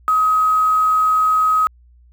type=tone with quantisation; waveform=sine; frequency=1266 Hz; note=D#6; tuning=30 cents sharp; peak=-12 dBFS; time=0.08-1.67 s; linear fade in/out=0 ms; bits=6; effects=added 60 Hz sine -46 dBFS peak until 2.12 s